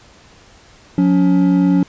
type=tone pair together; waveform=triangle; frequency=180.4 / 282 Hz; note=F#3 / C#4; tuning=-44 / +30 cents; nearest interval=minor sixth; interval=774 cents; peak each=-11 dBFS; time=0.98-1.83 s; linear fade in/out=2 ms; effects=pink hiss -46 dBFS RMS until 1.88 s + resampled to 16000 Hz